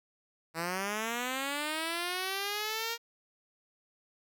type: linear sweep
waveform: 5% pulse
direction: up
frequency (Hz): 160 to 469.5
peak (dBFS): -21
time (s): 0.54-2.98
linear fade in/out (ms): 50
effects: none